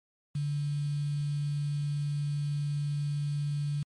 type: tone with quantisation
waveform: sine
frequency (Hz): 145.4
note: D3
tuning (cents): -17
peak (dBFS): -28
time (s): 0.35-3.83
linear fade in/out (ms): 5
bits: 8
effects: MP3 48 kbps